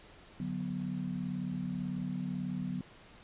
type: chord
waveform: sine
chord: B minor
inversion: first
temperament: equal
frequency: 146.83 / 185 / 246.9 Hz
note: D3 / F#3 / B3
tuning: 0 / 0 / 0 cents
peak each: -40 / -36 / -39 dBFS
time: 0.4-2.81 s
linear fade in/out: 2 ms
effects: pink hiss -56 dBFS RMS until 3.23 s + resampled to 8000 Hz